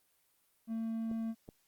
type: tone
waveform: triangle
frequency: 225.5 Hz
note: A3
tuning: 43 cents sharp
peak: -32 dBFS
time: 0.67-1.35 s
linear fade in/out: 50 ms
type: clicks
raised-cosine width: 2 ms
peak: -34 dBFS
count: 2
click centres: 1.114 / 1.489 s
effects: white hiss -73 dBFS RMS until 1.67 s + Opus 32 kbps